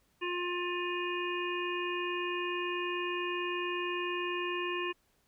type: harmonic tone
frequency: 354.2 Hz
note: F4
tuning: 24 cents sharp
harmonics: 1 / 3 / 5 / 7 / 8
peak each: -35 / -38 / -41 / -39 / -42 dBFS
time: 0.21-4.93 s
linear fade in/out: 20 ms
effects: pink hiss -72 dBFS RMS until 5.27 s